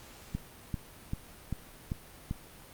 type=click train; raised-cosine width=5 ms; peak=-20 dBFS; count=6; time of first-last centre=0.35-2.311 s; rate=2.55 Hz; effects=pink hiss -52 dBFS RMS until 2.73 s + Opus 48 kbps